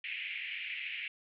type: band-pass noise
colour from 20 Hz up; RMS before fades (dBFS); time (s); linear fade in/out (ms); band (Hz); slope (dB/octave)
pink; -40; 0.04-1.08; 2; 2100 to 2800; 48
effects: none